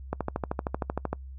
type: click train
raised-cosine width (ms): 1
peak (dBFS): -14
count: 14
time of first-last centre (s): 0.13-1.13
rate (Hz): 13
effects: noise-tail reverb RT60 0.1 s tail -26 dB re dry + added 66 Hz sine -39 dBFS peak until 1.38 s